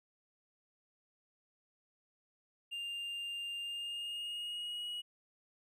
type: tone with pitch glide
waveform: triangle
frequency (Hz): 2800 to 2905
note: F7 to F#7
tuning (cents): +4 to -32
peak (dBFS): -37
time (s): 2.71-5.02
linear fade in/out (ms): 20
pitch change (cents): +64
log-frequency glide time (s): 3.61-4.87
effects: none